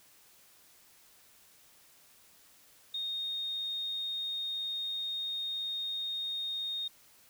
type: tone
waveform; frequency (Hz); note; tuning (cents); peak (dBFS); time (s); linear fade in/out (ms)
sine; 3701; A#7; -13; -33; 2.94-6.88; 5
effects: white hiss -61 dBFS RMS until 7.29 s

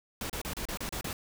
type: noise bursts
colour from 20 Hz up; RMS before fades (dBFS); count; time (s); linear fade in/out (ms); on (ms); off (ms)
pink; -36; 8; 0.21-1.13; 2; 87; 32
effects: none

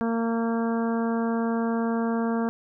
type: harmonic tone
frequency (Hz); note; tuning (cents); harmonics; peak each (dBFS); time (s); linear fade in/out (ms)
229.4; A#3; -28; 1 / 2 / 3 / 4 / 5 / 6 / 7; -24 / -30 / -34 / -36 / -38 / -40 / -41; 0.01-2.49; 0
effects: none

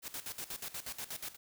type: noise with tremolo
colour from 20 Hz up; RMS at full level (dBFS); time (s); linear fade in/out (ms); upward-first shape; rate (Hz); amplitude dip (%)
white; -41; 0.02-1.37; 50; square; 8.3; 80
effects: none

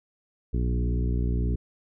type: harmonic tone with a mistuned harmonic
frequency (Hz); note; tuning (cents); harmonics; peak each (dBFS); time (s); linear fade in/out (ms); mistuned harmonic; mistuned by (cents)
60.4; B1; -38; 1 / 2 / 3 / 4 / 5 / 6 / 7; -24 / -30 / -34 / -36 / -38 / -40 / -41; 0.53-1.56; 10; 2; -21
effects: none

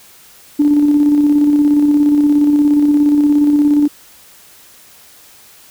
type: tone with tremolo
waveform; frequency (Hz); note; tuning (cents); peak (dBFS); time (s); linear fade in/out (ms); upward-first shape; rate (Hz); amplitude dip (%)
sine; 292.9; D4; -5; -6; 0.59-3.88; 10; square; 17; 30
effects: tanh soft clip ceiling -2 dBFS + white hiss -43 dBFS RMS until 5.7 s

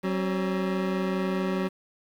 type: tone pair together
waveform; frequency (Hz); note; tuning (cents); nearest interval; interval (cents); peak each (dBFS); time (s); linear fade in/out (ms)
25% pulse; 188.24 / 270; F#3 / C#4; +30 / -45; tritone; 625; -22 / -30; 0.03-1.69; 20
effects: low-pass 3000 Hz 12 dB/octave + 8-bit

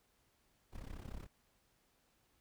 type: noise with amplitude modulation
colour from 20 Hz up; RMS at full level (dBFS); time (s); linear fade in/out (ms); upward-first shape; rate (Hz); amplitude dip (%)
brown; -44; 0.72-1.27; 20; sine; 33.5; 85
effects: pink hiss -75 dBFS RMS until 2.4 s

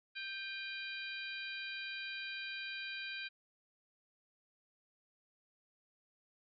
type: harmonic tone with a mistuned harmonic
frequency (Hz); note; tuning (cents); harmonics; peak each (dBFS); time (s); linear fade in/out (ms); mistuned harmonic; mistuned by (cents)
784; G5; 0; 2 / 3 / 4 / 5 / 6; -45 / -45 / -50 / -48 / -54; 0.15-3.29; 20; 3; +54
effects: none

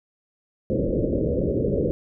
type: low-pass noise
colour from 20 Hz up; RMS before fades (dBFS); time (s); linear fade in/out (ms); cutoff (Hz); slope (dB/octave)
white; -23; 0.7-1.91; 0; 570; 96
effects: none

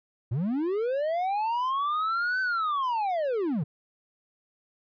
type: linear two-way sweep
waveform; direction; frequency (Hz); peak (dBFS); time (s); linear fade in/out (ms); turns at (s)
triangle; up then down; 103.83 to 1539 to 128.3; -23; 0.31-3.64; 10; 2.41
effects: resampled to 11025 Hz

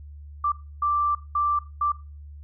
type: tone bursts at uneven times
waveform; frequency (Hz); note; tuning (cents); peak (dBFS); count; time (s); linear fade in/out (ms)
sine; 1174.7; D6; 0; -20; 4; 0.44-0.52 / 0.82-1.15 / 1.35-1.59 / 1.81-1.92; 5
effects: noise-tail reverb RT60 0.3 s tail -19 dB re dry + added 73 Hz sine -39 dBFS peak until 2.43 s

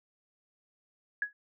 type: tone with exponential decay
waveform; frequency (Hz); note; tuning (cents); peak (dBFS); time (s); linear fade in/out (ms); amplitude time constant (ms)
sine; 1674; G#6; +13; -24; 1.22-1.33; 2; 22
effects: none

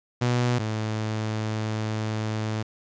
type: tone pair in turn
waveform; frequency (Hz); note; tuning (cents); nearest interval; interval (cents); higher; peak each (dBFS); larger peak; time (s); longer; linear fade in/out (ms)
sawtooth; 122.2 / 108.87; B2 / A2; -18 / -18; major second; 200; first; -17 / -22; first; 0.21-0.59 / 0.59-2.63; second; 10
effects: resampled to 16000 Hz + 9-bit

